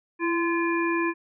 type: harmonic tone with a mistuned harmonic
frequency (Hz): 343.9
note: F4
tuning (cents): -27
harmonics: 1 / 3 / 5 / 7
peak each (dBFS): -24 / -29 / -31 / -32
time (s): 0.19-1.14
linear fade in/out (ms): 50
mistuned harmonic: 1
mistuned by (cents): -39
effects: none